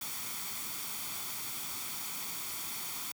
white noise with comb filter, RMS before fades -39 dBFS, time 0.01-3.12 s, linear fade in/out 5 ms, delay 0.88 ms, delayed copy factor +0.55, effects high-pass 100 Hz 12 dB/octave

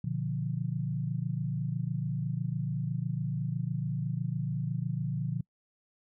sine chord, B diminished, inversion none, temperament equal with one note detuned, 120.72 / 146.83 / 174.61 Hz, B2 / D3 / F3, -39 / 0 / 0 cents, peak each -34 / -33 / -35 dBFS, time 0.04-5.41 s, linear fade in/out 5 ms, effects noise-tail reverb RT60 0.1 s tail -26 dB re dry

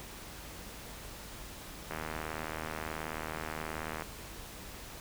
click train, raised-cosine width 0.5 ms, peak -22 dBFS, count 167, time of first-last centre 1.91-4.022 s, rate 78.6 Hz, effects added 50 Hz sine -53 dBFS peak until 5 s + pink hiss -47 dBFS RMS until 5 s

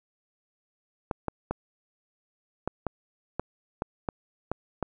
clicks, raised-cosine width 1 ms, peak -14 dBFS, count 10, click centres 1.112 / 1.283 / 1.51 / 2.676 / 2.867 / 3.396 / 3.821 / 4.088 / 4.516 / 4.827 s, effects none

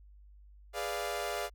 sawtooth chord, G# diminished seventh, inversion none, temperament equal with one note detuned, 415.3 / 493.9 / 587.3 / 695.2 Hz, G#4 / B4 / D5 / F5, 0 / 0 / 0 / -8 cents, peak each -36 / -38 / -35 / -34 dBFS, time 0.73-1.5 s, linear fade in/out 50 ms, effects added 50 Hz sine -53 dBFS peak until 1.54 s

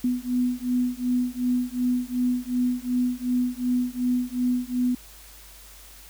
sine beating tone pair, 246.9 / 249.6 Hz, B3 / B3, 0 / +19 cents, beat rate 2.7 Hz, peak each -25 dBFS, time 0.04-4.95 s, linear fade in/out 5 ms, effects added 50 Hz sine -49 dBFS peak until 6.09 s + white hiss -48 dBFS RMS until 6.09 s

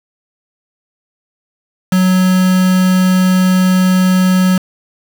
triangle tone with quantisation, 185 Hz, F#3, in tune, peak -6 dBFS, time 1.92-4.58 s, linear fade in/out 5 ms, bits 3, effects none

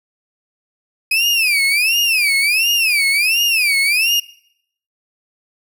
35% pulse tone with vibrato, 2493 Hz, D#7, 3 cents sharp, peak -11 dBFS, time 1.11-4.2 s, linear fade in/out 5 ms, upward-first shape sine, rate 1.4 Hz, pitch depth 230 cents each way, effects noise-tail reverb RT60 0.7 s tail -21 dB re dry

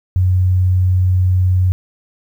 sine tone, 91.9 Hz, F#2, 11 cents flat, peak -10 dBFS, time 0.16-1.72 s, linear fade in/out 0 ms, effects 8-bit

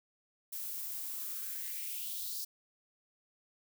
violet noise with high-pass filter sweep, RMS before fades -40 dBFS, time 0.52-2.45 s, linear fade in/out 10 ms, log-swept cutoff 440 to 4900 Hz, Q 3.9, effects none

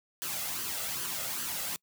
white noise with flanger, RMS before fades -35 dBFS, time 0.22-1.76 s, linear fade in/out 0 ms, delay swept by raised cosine 0.64 to 1.52 ms, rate 2.5 Hz, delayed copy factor +0.55, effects noise-tail reverb RT60 0.1 s tail -26 dB re dry + high-pass 100 Hz 12 dB/octave

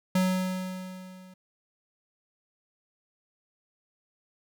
square tone with level ramp, 185.4 Hz, F#3, 4 cents sharp, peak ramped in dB -21 to -49 dBFS, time 0.15-1.34 s, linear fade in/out 5 ms, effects none

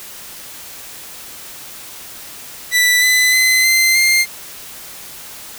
sawtooth tone with pitch steps, 1975.5 / 2008 / 2040 / 2074 / 2108 Hz, B6 / B6 / C7 / C7 / C7, 0 / +28 / -44 / -16 / +12 cents, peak -7 dBFS, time 2.71-4.26 s, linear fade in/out 50 ms, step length 310 ms, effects white hiss -34 dBFS RMS until 5.58 s

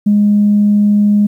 sine tone, 206.7 Hz, G#3, 8 cents flat, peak -6 dBFS, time 0.06-1.27 s, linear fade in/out 10 ms, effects tanh soft clip ceiling -2 dBFS + 8-bit

